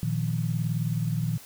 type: chord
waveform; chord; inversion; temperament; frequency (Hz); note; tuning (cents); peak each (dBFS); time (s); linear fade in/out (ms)
sine; Bb suspended fourth; none; equal; 116.54 / 155.56 / 174.61; Bb2 / Eb3 / F3; 0 / 0 / 0; -28 / -28 / -32; 0.03-1.38; 0
effects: white hiss -48 dBFS RMS until 1.45 s